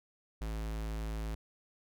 square tone, 54.2 Hz, A1, 25 cents flat, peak -36 dBFS, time 0.41-1.35 s, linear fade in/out 5 ms, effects none

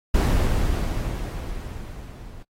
brown noise with level ramp, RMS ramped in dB -17 to -41 dBFS, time 0.14-2.43 s, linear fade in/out 5 ms, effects noise-tail reverb RT60 0.1 s tail -26 dB re dry + AAC 48 kbps

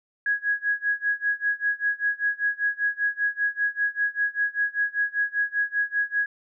sine tone with tremolo, 1661.2 Hz, G#6, in tune, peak -19 dBFS, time 0.26-6.26 s, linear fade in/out 2 ms, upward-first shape sine, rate 5.1 Hz, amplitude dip 95%, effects none

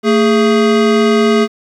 square tone pair together, 224.5 / 414.6 Hz, A3 / G#4, +35 / -3 cents, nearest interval major seventh, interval 1062 cents, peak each -12 dBFS, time 0.03-1.48 s, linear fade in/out 50 ms, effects low-pass 5000 Hz 12 dB/octave + 8-bit

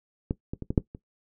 clicks, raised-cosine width 3 ms, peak -13 / -19 / -21 / -15 / -6 / -26 dBFS, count 6, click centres 0.309 / 0.535 / 0.623 / 0.705 / 0.778 / 0.949 s, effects noise-tail reverb RT60 0.1 s tail -17 dB re dry

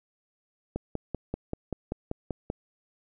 click train, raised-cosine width 2 ms, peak -17 dBFS, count 10, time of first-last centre 0.76-2.501 s, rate 5.17 Hz, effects none

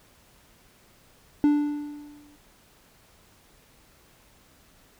triangle tone with exponential decay, 293.7 Hz, D4, in tune, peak -13 dBFS, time 1.44-2.36 s, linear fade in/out 0 ms, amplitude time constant 200 ms, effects pink hiss -58 dBFS RMS until 4.99 s

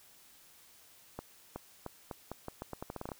accelerating click train, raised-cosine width 1 ms, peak -25 dBFS, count 15, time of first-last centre 1.19-3.118 s, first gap 370 ms, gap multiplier 0.82, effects white hiss -60 dBFS RMS until 3.19 s

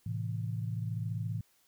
sine chord, A minor, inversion none, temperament equal, 110 / 130.81 / 164.81 Hz, A2 / C3 / E3, 0 / 0 / 0 cents, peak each -34 / -40 / -39 dBFS, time 0.06-1.41 s, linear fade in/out 5 ms, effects white hiss -69 dBFS RMS until 1.67 s

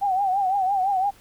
sine tone with vibrato, 773 Hz, G5, 24 cents flat, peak -19 dBFS, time 0.01-1.11 s, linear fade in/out 20 ms, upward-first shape triangle, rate 5.9 Hz, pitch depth 110 cents each way, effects pink hiss -53 dBFS RMS until 1.2 s

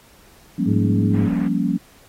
sine chord, G half-diminished seventh, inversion third, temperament equal, 174.61 / 196 / 233.1 / 277.2 Hz, F3 / G3 / Bb3 / Db4, 0 / 0 / 0 / 0 cents, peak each -23 dBFS, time 0.58-1.78 s, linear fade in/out 10 ms
harmonic tone, 105 Hz, G#2, 19 cents sharp, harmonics 1 / 2 / 3 / 4, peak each -19 / -25 / -29 / -31 dBFS, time 0.65-1.3 s, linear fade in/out 50 ms
pink low-pass noise, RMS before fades -36 dBFS, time 1.13-1.49 s, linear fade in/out 20 ms, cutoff 2300 Hz, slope 24 dB/octave
effects pink hiss -51 dBFS RMS until 2.08 s + AAC 48 kbps

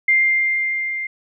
sine tone with level ramp, 2102 Hz, C7, 7 cents sharp, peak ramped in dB -11 to -23 dBFS, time 0.08-1.07 s, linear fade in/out 5 ms, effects none

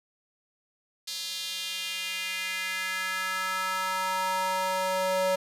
square tone with high-pass filter sweep, 187.3 Hz, F#3, 21 cents sharp, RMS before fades -30 dBFS, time 1.07-5.36 s, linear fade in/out 10 ms, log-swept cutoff 4200 to 570 Hz, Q 2.5, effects resampled to 32000 Hz + 8-bit

